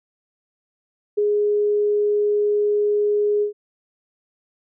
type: tone with ADSR envelope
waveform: sine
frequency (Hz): 415.3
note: G#4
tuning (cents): 0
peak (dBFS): -14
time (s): 1.17-3.53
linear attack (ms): 15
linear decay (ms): 4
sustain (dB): -2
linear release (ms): 110
effects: none